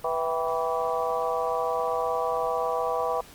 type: harmonic tone with a mistuned harmonic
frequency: 164.1 Hz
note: E3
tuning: 8 cents flat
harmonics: 3 / 4 / 5 / 6 / 7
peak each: -29 / -30 / -31 / -32 / -32 dBFS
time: 0.04-3.21 s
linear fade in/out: 5 ms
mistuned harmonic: 5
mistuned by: -80 cents
effects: pink hiss -49 dBFS RMS until 3.34 s + Opus 32 kbps